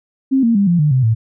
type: tone with pitch steps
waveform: sine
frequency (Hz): 266.9 / 231 / 199.95 / 173.06 / 149.79 / 129.65 / 112.22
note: C4 / A#3 / G3 / F3 / D3 / C3 / A2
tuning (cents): +35 / -16 / +35 / -15 / +35 / -15 / +35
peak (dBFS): -10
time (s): 0.31-1.15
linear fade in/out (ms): 20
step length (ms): 120
effects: none